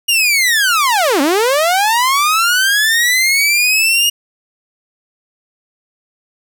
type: linear two-way sweep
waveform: sawtooth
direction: down then up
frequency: 2875 to 261.6 to 2875 Hz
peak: -7 dBFS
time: 0.08-4.1 s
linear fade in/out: 10 ms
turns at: 1.21 s
effects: none